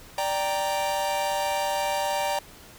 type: chord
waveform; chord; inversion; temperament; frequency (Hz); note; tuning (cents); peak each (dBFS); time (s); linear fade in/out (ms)
45% pulse; G minor; second; equal; 587.3 / 784 / 932.3; D5 / G5 / Bb5; 0 / 0 / 0; -29 / -29 / -29; 0.18-2.39; 2
effects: pink hiss -48 dBFS RMS until 2.78 s